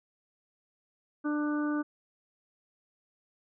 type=harmonic tone; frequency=297.2 Hz; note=D4; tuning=21 cents sharp; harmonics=1 / 2 / 3 / 4 / 5; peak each=-28 / -41 / -45 / -40 / -40 dBFS; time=1.24-1.83 s; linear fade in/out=20 ms; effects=none